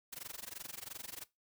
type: noise with amplitude modulation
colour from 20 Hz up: white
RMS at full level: -43 dBFS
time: 0.12-1.25 s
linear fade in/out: 10 ms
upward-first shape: sine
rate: 22.9 Hz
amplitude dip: 100%
effects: noise-tail reverb RT60 0.2 s tail -19 dB re dry